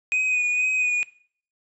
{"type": "tone with vibrato", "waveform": "triangle", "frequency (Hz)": 2489, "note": "D#7", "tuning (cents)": 0, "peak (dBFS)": -18, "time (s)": [0.12, 1.03], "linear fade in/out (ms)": 0, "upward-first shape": "sine", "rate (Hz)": 2.1, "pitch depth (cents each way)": 26, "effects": ["noise-tail reverb RT60 0.5 s tail -20 dB re dry", "resampled to 22050 Hz"]}